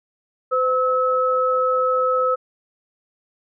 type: tone pair together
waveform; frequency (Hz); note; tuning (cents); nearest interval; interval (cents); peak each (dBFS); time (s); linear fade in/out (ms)
sine; 510.7 / 1294; C5 / E6; -42 / -32; octave + major third; 1610; -19; 0.51-2.36; 20
effects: none